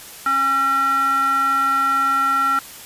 square tone with band-pass filter, 271.8 Hz, C#4, 34 cents flat, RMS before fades -18 dBFS, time 0.26-2.59 s, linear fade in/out 2 ms, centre 1400 Hz, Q 7.6, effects white hiss -38 dBFS RMS until 2.85 s + resampled to 32000 Hz

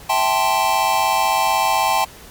square chord, A minor seventh, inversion second, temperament equal, 659.3 / 784 / 880 / 1046.5 Hz, E5 / G5 / A5 / C6, 0 / 0 / 0 / 0 cents, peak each -26 / -20 / -20 / -22 dBFS, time 0.09-2.05 s, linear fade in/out 10 ms, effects pink hiss -41 dBFS RMS until 2.3 s + MP3 96 kbps

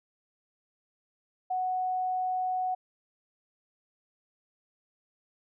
sine tone, 740 Hz, F#5, in tune, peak -27 dBFS, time 1.5-2.75 s, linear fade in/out 10 ms, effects none

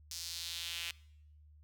sawtooth tone with high-pass filter sweep, 170 Hz, F3, 46 cents flat, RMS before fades -42 dBFS, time 0.11-0.91 s, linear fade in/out 0 ms, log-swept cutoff 5300 to 2700 Hz, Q 2.4, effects noise-tail reverb RT60 0.8 s tail -23 dB re dry + added 75 Hz sine -57 dBFS peak until 1.63 s

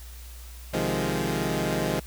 15% pulse chord, F minor seventh, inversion second, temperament equal, 130.81 / 155.56 / 174.61 / 207.7 Hz, C3 / Eb3 / F3 / Ab3, 0 / 0 / 0 / 0 cents, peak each -25 / -24 / -24 / -24 dBFS, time 0.73-2 s, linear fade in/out 10 ms, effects added 60 Hz sine -40 dBFS peak until 2.06 s + white hiss -49 dBFS RMS until 2.06 s

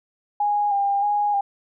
sine tone with vibrato, 813 Hz, G#5, 37 cents flat, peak -18 dBFS, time 0.4-1.41 s, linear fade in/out 5 ms, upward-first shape square, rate 1.6 Hz, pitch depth 27 cents each way, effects none

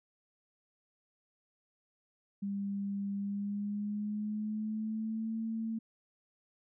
sine tone with pitch glide, 199.6 to 224 Hz, G3 to A3, +32 to +31 cents, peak -33 dBFS, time 2.42-5.79 s, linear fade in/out 10 ms, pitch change +199 cents, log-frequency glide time 3.17-5.38 s, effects none

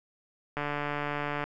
click train, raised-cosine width 0.5 ms, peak -17 dBFS, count 128, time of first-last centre 0.57-1.44 s, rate 146 Hz, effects none

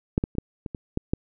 clicks, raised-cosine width 3 ms, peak -7 / -11 / -28 / -9 / -19 / -19 / -11 / -9 dBFS, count 8, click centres 0.179 / 0.239 / 0.352 / 0.384 / 0.662 / 0.748 / 0.974 / 1.135 s, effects none

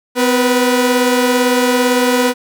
sawtooth tone pair together, 252.9 / 488 Hz, B3 / B4, +41 / -21 cents, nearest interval major seventh, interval 1138 cents, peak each -10 dBFS, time 0.15-2.34 s, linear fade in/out 50 ms, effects none

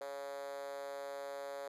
5% pulse tone with high-pass filter, 140 Hz, C#3, 18 cents sharp, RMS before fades -44 dBFS, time 0.01-1.68 s, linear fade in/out 2 ms, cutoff 520 Hz, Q 8.6, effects resampled to 32000 Hz

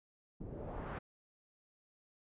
pink noise with low-pass filter sweep, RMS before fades -44 dBFS, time 0.4-0.99 s, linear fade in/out 10 ms, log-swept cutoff 290 to 1700 Hz, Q 1.2, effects resampled to 8000 Hz

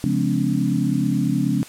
sine tone cluster, 137.2 / 174.4 / 209.4 / 256.3 / 285.7 Hz, C#3 / F3 / G#3 / C4 / D4, -17 / -2 / +15 / -36 / -48 cents, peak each -24 dBFS, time 0.04-1.63 s, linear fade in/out 0 ms, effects white hiss -42 dBFS RMS until 1.68 s + low-pass 11000 Hz 12 dB/octave

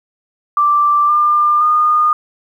sine tone with pitch steps, 1174.7 / 1198 / 1221.8 Hz, D6 / D6 / D#6, 0 / +34 / -32 cents, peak -9 dBFS, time 0.57-2.13 s, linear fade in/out 2 ms, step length 520 ms, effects 8-bit

